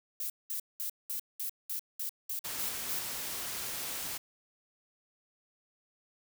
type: noise bursts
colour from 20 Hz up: violet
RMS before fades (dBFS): -36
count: 10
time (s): 0.2-2.99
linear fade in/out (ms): 2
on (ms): 99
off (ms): 200
type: noise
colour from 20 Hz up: white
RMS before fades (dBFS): -38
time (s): 2.44-4.18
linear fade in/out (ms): 10
effects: none